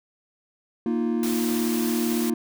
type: chord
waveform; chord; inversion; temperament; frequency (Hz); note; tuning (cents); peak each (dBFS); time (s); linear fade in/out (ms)
triangle; Bb suspended fourth; none; equal; 233.1 / 311.1 / 349.2; Bb3 / Eb4 / F4; 0 / 0 / 0; -22 / -27 / -26; 0.86-2.34; 2
type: noise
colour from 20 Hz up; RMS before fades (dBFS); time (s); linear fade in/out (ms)
white; -33; 1.23-2.3; 2
effects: none